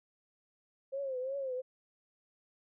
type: tone with vibrato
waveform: sine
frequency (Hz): 530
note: C5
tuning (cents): +22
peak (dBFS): -34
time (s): 0.92-1.62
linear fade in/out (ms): 20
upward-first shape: triangle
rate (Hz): 2.8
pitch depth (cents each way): 110
effects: none